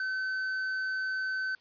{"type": "tone with tanh clipping", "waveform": "triangle", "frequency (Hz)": 1527, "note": "G6", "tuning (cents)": -46, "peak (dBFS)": -31, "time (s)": [0, 1.55], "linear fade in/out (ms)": 2, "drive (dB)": 10, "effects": ["white hiss -63 dBFS RMS until 1.6 s", "resampled to 11025 Hz"]}